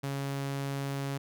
sawtooth tone, 138.59 Hz, C#3, in tune, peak -28 dBFS, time 0.03-1.18 s, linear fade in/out 10 ms, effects none

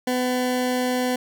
20% pulse tone, 251.2 Hz, B3, 30 cents sharp, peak -16 dBFS, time 0.07-1.16 s, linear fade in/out 5 ms, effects none

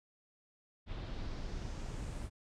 brown noise with low-pass filter sweep, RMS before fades -41 dBFS, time 0.86-2.3 s, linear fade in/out 50 ms, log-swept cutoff 3600 to 9600 Hz, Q 2, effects none

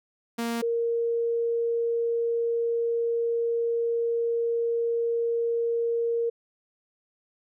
sawtooth / sine tone pair in turn, 232.9 / 465.8 Hz, A#3 / A#4, -1 / -1 cents, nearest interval octave, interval 1200 cents, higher second, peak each -23 / -23 dBFS, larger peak neither, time 0.38-0.62 / 0.62-6.3 s, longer second, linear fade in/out 10 ms, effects none

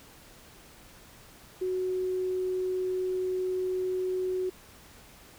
sine tone, 370 Hz, F#4, in tune, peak -27 dBFS, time 1.61-4.5 s, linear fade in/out 10 ms, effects pink hiss -53 dBFS RMS until 5.38 s

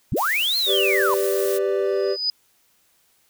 sine linear two-way sweep, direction up then down, 59.9 to 4267 to 942 Hz, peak -19 dBFS, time 0.12-1.14 s, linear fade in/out 0 ms, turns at 0.57 s
blue noise, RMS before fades -31 dBFS, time 0.16-1.59 s, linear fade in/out 20 ms
triangle chord, G major, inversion none, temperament equal with one note detuned, 392 / 499.9 / 587.3 Hz, G4 / B4 / D5, 0 / +21 / 0 cents, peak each -19 / -24 / -24 dBFS, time 0.66-2.17 s, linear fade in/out 50 ms
sine tone with exponential growth, 4978 Hz, D#8, in tune, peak -17 dBFS, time 1.84-2.3 s, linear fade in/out 2 ms, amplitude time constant 100 ms
effects white hiss -62 dBFS RMS until 3.29 s

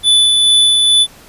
square tone with tremolo, 3484 Hz, A7, 18 cents flat, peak -7 dBFS, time 0.03-1.07 s, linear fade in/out 50 ms, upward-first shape sine, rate 2.3 Hz, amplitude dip 25%, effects pink hiss -41 dBFS RMS until 1.28 s + resampled to 32000 Hz

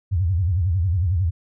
sine tone with vibrato, 89.2 Hz, F2, 37 cents sharp, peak -17 dBFS, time 0.11-1.31 s, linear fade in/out 20 ms, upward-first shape sine, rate 11 Hz, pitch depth 200 cents each way, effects none

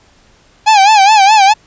45% pulse tone with vibrato, 823 Hz, G#5, 16 cents flat, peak -4 dBFS, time 0.66-1.54 s, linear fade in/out 20 ms, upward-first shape sine, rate 4.8 Hz, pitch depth 120 cents each way, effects pink hiss -48 dBFS RMS until 1.66 s + resampled to 16000 Hz

